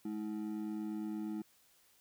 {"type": "ring-modulated tone", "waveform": "triangle", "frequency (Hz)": 266.2, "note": "C4", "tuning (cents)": 30, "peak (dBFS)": -32, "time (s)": [0.05, 1.42], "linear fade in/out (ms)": 5, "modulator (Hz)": 54.3, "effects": ["white hiss -68 dBFS RMS until 2 s"]}